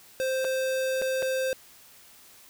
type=tone with dropouts; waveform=square; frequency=523.3 Hz; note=C5; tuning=in tune; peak=-26 dBFS; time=0.2-1.53 s; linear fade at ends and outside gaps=0 ms; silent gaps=0.445-0.449 / 1.016-1.021 / 1.223-1.227 s; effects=white hiss -53 dBFS RMS until 2.49 s